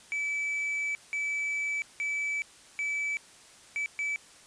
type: tone bursts at uneven times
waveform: triangle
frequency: 2303 Hz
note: D7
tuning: 34 cents flat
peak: -27 dBFS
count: 6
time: 0.12-0.95 / 1.13-1.82 / 2-2.42 / 2.79-3.17 / 3.76-3.86 / 3.99-4.16 s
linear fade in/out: 0 ms
effects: white hiss -54 dBFS RMS until 4.46 s + resampled to 22050 Hz